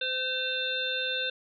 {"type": "harmonic tone with a mistuned harmonic", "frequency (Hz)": 514, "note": "C5", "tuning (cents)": -31, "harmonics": [1, 3, 5, 7, 8], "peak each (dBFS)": [-36, -34, -35, -31, -42], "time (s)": [0.01, 1.3], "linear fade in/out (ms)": 5, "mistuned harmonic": 5, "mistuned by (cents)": 83, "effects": []}